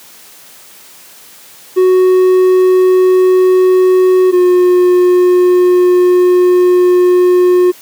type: tone pair in turn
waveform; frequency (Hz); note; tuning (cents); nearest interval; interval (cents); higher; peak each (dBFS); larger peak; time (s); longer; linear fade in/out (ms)
triangle; 370 / 360.1; F#4 / F#4; 0 / -47; unison; 47; first; -3; neither; 1.76-4.32 / 4.32-7.72; second; 20
effects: white hiss -38 dBFS RMS until 7.81 s + high-pass 150 Hz 12 dB/octave